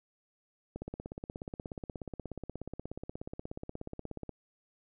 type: click train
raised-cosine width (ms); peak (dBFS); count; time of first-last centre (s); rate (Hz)
2; -26; 60; 0.76-4.293; 16.7
effects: none